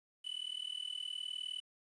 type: tone with amplitude modulation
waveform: triangle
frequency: 2993 Hz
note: F#7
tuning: 19 cents sharp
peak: -34 dBFS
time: 0.24-1.61 s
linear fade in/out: 20 ms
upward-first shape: sine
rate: 39.4 Hz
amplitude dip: 95%
effects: resampled to 24000 Hz + 10-bit